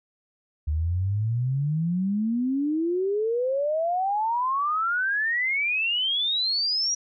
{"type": "exponential sweep", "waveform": "sine", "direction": "up", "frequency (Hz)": [73.42, 5800], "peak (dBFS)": -22, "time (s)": [0.67, 6.95], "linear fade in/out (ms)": 10, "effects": []}